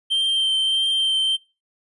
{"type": "tone with vibrato", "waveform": "triangle", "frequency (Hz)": 3136, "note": "G7", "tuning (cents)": 0, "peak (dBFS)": -16, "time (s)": [0.1, 1.37], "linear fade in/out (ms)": 20, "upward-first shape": "triangle", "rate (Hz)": 1.6, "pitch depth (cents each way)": 15, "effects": ["noise-tail reverb RT60 0.3 s tail -24 dB re dry", "resampled to 24000 Hz"]}